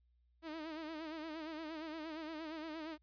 sawtooth tone with vibrato, 316 Hz, D#4, 27 cents sharp, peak -39 dBFS, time 0.42-2.98 s, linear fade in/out 50 ms, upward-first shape sine, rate 8.6 Hz, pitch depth 78 cents each way, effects added 60 Hz sine -70 dBFS peak until 3.02 s + resampled to 11025 Hz

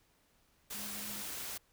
sine tone in noise, 207.7 Hz, G#3, in tune, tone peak -50 dBFS, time 0.74-1.22 s, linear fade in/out 10 ms, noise white, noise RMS -42 dBFS, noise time 0.7-1.58 s, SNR -11 dB, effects pink hiss -71 dBFS RMS until 1.72 s

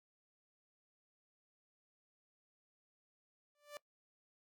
sawtooth tone with exponential growth, 587.3 Hz, D5, in tune, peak -39 dBFS, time 3.55-3.77 s, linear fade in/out 1 ms, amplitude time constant 46 ms, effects noise-tail reverb RT60 0.1 s tail -20 dB re dry

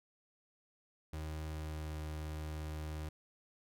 35% pulse tone with pitch glide, 77.78 to 77.15 Hz, D#2 to D#2, 0 to -14 cents, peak -38 dBFS, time 1.13-3.09 s, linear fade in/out 5 ms, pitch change -14 cents, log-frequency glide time 1.45-1.97 s, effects none

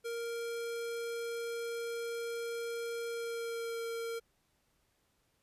square tone with pitch glide, 466.2 to 460.8 Hz, A#4 to A#4, 0 to -20 cents, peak -37 dBFS, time 0.04-4.2 s, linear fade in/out 20 ms, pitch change -20 cents, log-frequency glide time 3.08-3.82 s, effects pink hiss -75 dBFS RMS until 5.42 s + resampled to 32000 Hz

